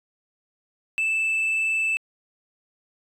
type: tone with frequency modulation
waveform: sine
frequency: 2637 Hz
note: E7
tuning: in tune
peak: -18 dBFS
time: 0.98-1.97 s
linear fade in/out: 0 ms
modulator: 21.9 Hz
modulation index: 0.5
effects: tanh soft clip ceiling -20 dBFS